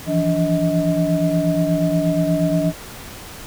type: tone cluster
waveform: sine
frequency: 164 / 172.4 / 289.2 / 633 Hz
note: E3 / F3 / D4 / D#5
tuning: -9 / -22 / -27 / +30 cents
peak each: -21 dBFS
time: 0.06-2.73 s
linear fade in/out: 50 ms
effects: pink hiss -36 dBFS RMS until 3.46 s